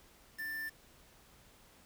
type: tone with quantisation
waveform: triangle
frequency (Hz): 1776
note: A6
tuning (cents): +16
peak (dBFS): -36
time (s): 0.38-0.7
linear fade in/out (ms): 20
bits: 8
effects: pink hiss -62 dBFS RMS until 1.85 s